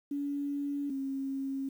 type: tone pair in turn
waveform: sine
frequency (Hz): 284.5 / 271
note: C#4 / C#4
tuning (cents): +45 / -39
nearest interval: minor second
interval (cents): 84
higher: first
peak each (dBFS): -31 / -32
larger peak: first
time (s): 0.11-0.9 / 0.9-1.69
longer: neither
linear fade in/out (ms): 5
effects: 10-bit